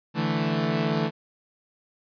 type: chord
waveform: sawtooth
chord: D suspended second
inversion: none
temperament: equal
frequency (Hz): 146.83 / 164.81 / 220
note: D3 / E3 / A3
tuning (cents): 0 / 0 / 0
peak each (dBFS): -25 / -23 / -23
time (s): 0.14-1.11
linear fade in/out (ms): 50
effects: resampled to 11025 Hz